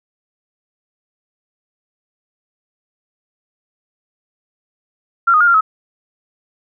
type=tone with pitch steps; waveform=sine; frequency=1375 / 1241 / 1418 / 1385 / 1284 Hz; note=F6 / D#6 / F6 / F6 / E6; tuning=-27 / -5 / +26 / -15 / -46 cents; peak=-8 dBFS; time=5.27-5.61 s; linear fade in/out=10 ms; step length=68 ms; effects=none